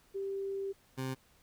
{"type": "tone pair in turn", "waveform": ["sine", "20% pulse"], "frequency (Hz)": [392, 131.31], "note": ["G4", "C3"], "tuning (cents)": [0, 7], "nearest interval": "octave + perfect fifth", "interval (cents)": 1893, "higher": "first", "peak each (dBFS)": [-34, -30], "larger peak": "second", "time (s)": [[0.14, 0.73], [0.97, 1.15]], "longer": "first", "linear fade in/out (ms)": 20, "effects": ["pink hiss -66 dBFS RMS until 1.42 s"]}